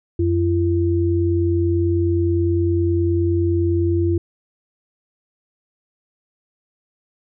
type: tone pair together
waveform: sine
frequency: 89.86 / 339.8 Hz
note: F2 / F4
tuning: +50 / -47 cents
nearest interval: octave + major seventh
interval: 2303 cents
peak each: -18 dBFS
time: 0.19-4.18 s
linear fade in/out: 5 ms
effects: none